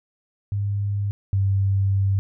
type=tone pair in turn; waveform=sine; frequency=101.1 / 97.83 Hz; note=G#2 / G2; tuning=-46 / -3 cents; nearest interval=minor second; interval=57 cents; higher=first; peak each=-21 / -17 dBFS; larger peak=second; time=0.52-1.11 / 1.33-2.19 s; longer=second; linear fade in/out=0 ms; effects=none